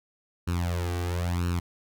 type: tone with flanger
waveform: sawtooth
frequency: 87.31 Hz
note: F2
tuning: in tune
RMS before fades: -28 dBFS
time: 0.47-1.6 s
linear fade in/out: 10 ms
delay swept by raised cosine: 0.72 to 2.62 ms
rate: 1 Hz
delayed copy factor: +0.9
effects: none

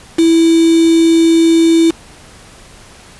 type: tone with quantisation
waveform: sine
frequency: 329.6 Hz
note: E4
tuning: in tune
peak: -6 dBFS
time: 0.18-1.91 s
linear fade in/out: 10 ms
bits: 3
effects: pink hiss -39 dBFS RMS until 3.19 s + resampled to 24000 Hz

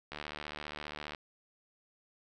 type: click train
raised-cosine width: 0.3 ms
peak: -24 dBFS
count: 78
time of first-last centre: 0.12-1.148 s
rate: 74.9 Hz
effects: none

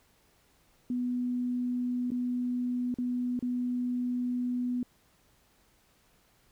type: tone with dropouts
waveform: sine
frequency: 246.9 Hz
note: B3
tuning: in tune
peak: -28 dBFS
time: 0.9-4.83 s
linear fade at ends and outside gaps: 2 ms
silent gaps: 2.105-2.117 / 2.942-2.985 / 3.392-3.425 s
effects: pink hiss -66 dBFS RMS until 6.51 s

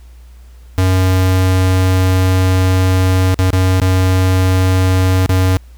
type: tone with dropouts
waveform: square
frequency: 93.1 Hz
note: F#2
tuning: 11 cents sharp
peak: -10 dBFS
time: 0.78-5.57 s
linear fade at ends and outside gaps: 0 ms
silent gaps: 3.343-3.39 / 3.504-3.531 / 3.8-3.817 / 5.261-5.293 s
effects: added 60 Hz sine -35 dBFS peak until 5.77 s + pink hiss -52 dBFS RMS until 5.77 s

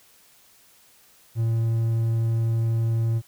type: tone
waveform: triangle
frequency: 114 Hz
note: A#2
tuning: 38 cents flat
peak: -18 dBFS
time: 1.35-3.22 s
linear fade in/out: 50 ms
effects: white hiss -56 dBFS RMS until 3.27 s

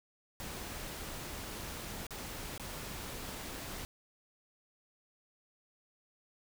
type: noise with dropouts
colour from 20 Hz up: pink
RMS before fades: -43 dBFS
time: 0.4-3.85 s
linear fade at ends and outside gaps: 0 ms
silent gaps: 2.067-2.107 / 2.578-2.597 s
effects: none

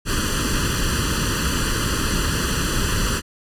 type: noise with comb filter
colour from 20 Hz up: pink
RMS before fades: -21 dBFS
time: 0.05-3.22 s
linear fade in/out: 50 ms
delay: 0.67 ms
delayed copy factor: +1
effects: low-pass 11000 Hz 12 dB/octave

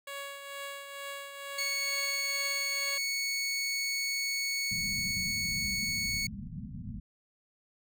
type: tone with tremolo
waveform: 10% pulse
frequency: 559 Hz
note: C#5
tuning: 14 cents sharp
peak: -29 dBFS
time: 0.07-2.98 s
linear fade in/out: 5 ms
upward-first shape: triangle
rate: 2.2 Hz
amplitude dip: 55%
type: tone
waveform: 20% pulse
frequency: 2217 Hz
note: C#7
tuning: in tune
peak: -25 dBFS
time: 1.58-6.27 s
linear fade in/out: 5 ms
type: low-pass noise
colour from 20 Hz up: white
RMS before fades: -41 dBFS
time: 4.71-7 s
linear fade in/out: 5 ms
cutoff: 240 Hz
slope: 96 dB/octave
effects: none

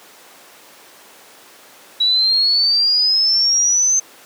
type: exponential sweep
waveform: sine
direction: up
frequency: 3892 to 6272 Hz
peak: -12 dBFS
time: 2-4 s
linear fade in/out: 10 ms
effects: pink hiss -43 dBFS RMS until 4.25 s + high-pass 400 Hz 12 dB/octave

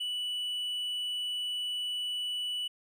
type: tone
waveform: triangle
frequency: 2960 Hz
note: F#7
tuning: in tune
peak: -30 dBFS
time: 0-2.68 s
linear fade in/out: 10 ms
effects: none

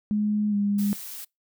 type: tone with pitch glide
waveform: sine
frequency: 209.8 to 203.1 Hz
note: G#3 to G#3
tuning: +18 to -38 cents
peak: -21 dBFS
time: 0.11-0.93 s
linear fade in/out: 0 ms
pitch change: -56 cents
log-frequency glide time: 0.5-0.55 s
type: noise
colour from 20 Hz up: blue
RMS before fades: -38 dBFS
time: 0.78-1.25 s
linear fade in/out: 10 ms
effects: noise-tail reverb RT60 0.2 s tail -26 dB re dry

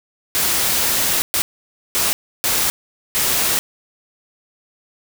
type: noise bursts at uneven times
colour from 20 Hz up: white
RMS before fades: -18 dBFS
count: 5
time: 0.35-1.22 / 1.34-1.42 / 1.95-2.13 / 2.44-2.7 / 3.15-3.59 s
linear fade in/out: 0 ms
effects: none

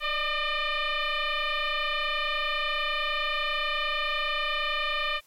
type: tone with frequency modulation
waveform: sine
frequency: 587.3 Hz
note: D5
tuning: in tune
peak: -25 dBFS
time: 0-5.21 s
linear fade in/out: 50 ms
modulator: 602 Hz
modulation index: 4.8
effects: white hiss -61 dBFS RMS until 5.26 s + MP3 64 kbps

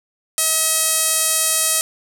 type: tone with band-pass filter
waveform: sawtooth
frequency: 639 Hz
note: D#5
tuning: 46 cents sharp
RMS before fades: -18 dBFS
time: 0.38-1.81 s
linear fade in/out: 0 ms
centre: 9500 Hz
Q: 1.8
effects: none

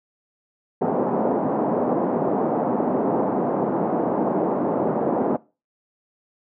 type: band-pass noise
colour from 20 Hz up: pink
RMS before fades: -22 dBFS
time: 0.81-5.37 s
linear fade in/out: 10 ms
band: 200 to 860 Hz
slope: 24 dB/octave
effects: noise-tail reverb RT60 0.3 s tail -21 dB re dry

